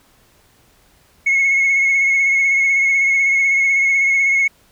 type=tone with vibrato; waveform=sine; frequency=2182 Hz; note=C#7; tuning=28 cents flat; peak=-10 dBFS; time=1.26-4.48 s; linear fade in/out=10 ms; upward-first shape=sine; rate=16 Hz; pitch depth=26 cents each way; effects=tanh soft clip ceiling -10 dBFS + pink hiss -54 dBFS RMS until 4.71 s